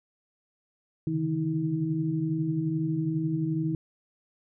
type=tone cluster; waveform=sine; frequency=136.8 / 147.3 / 159.2 / 319.4 Hz; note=C#3 / D3 / D#3 / D#4; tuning=-23 / +6 / +40 / +45 cents; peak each=-37 / -37 / -28 / -29 dBFS; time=1.07-3.75 s; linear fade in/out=2 ms; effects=none